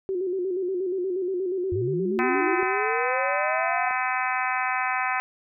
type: tone with vibrato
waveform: sine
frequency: 370 Hz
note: F#4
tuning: in tune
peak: -24 dBFS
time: 0.09-2.63 s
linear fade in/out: 0 ms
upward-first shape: square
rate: 8.4 Hz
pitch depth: 64 cents each way
type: linear sweep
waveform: sine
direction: up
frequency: 88.6 to 747 Hz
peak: -27 dBFS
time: 1.72-3.91 s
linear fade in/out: 0 ms
type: harmonic tone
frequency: 254.8 Hz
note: C4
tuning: 46 cents flat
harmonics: 3 / 4 / 5 / 6 / 7 / 8 / 9 / 10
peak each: -29 / -30 / -31 / -32 / -32 / -33 / -34 / -34 dBFS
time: 2.19-5.2 s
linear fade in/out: 0 ms
effects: none